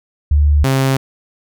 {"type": "tone pair in turn", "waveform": ["sine", "sawtooth"], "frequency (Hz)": [73.42, 133.88], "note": ["D2", "C3"], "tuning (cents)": [0, 40], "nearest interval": "minor seventh", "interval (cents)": 1040, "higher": "second", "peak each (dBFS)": -8, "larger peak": "neither", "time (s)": [[0.31, 0.64], [0.64, 0.97]], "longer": "neither", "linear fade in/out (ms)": 5, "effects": []}